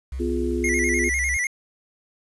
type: tone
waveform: sine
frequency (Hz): 65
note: C2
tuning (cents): -11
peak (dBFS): -27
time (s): 0.12-1.37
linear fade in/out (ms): 5
type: chord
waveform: sine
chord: F diminished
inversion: second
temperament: just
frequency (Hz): 251.4 / 349.2 / 419.1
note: Cb4 / F4 / Ab4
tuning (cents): +31 / 0 / +16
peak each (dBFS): -27 / -25 / -30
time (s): 0.19-1.1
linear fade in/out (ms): 20
type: tone with vibrato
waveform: square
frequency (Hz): 2052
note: C7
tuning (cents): -34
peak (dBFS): -22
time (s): 0.64-1.47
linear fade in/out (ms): 2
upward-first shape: square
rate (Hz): 10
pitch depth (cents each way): 74
effects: resampled to 24000 Hz + 8-bit